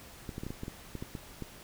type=clicks; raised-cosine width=3 ms; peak=-25 dBFS; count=11; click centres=0.292 / 0.381 / 0.435 / 0.466 / 0.505 / 0.634 / 0.681 / 0.953 / 1.025 / 1.152 / 1.423 s; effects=pink hiss -51 dBFS RMS until 1.63 s